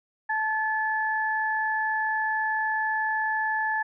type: tone pair together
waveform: sine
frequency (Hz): 874 / 1727.9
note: A5 / A6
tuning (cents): -12 / -32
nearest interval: octave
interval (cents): 1180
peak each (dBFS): -27 / -26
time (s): 0.29-3.83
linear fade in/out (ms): 10
effects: none